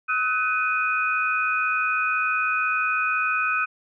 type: tone cluster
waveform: sine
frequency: 1277 / 1499 / 2489 Hz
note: D#6 / F#6 / D#7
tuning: +45 / +22 / 0 cents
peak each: -25 dBFS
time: 0.08-3.66 s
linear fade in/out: 20 ms
effects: none